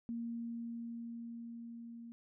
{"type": "tone with level ramp", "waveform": "sine", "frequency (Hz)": 233.1, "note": "A#3", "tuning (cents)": 0, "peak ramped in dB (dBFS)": [-37, -47], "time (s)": [0.09, 2.12], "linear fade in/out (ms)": 0, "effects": []}